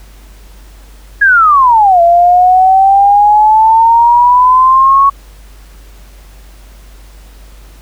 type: exponential two-way sweep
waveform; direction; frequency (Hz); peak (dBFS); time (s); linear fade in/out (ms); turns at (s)
sine; down then up; 1676 to 679 to 1115; -3; 1.21-5.1; 10; 2.01
effects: added 49 Hz sine -33 dBFS peak until 7.81 s + pink hiss -43 dBFS RMS until 7.81 s